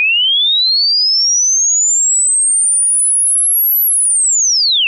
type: linear two-way sweep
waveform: sine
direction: up then down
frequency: 2434 to 11910 to 2597 Hz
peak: -9 dBFS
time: 0-4.87 s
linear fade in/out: 0 ms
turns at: 3.81 s
effects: none